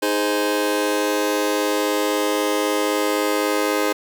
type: chord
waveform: sawtooth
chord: Ab major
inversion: second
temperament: just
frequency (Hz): 311.5 / 415.3 / 519.1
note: Eb4 / Ab4 / C5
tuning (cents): +2 / 0 / -14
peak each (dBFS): -19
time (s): 0.02-3.93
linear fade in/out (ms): 10
effects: none